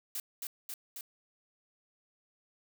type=noise with echo; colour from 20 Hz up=blue; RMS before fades=-37 dBFS; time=0.15-0.2 s; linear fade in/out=2 ms; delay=270 ms; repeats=3; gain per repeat=-2 dB; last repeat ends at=1.01 s; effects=none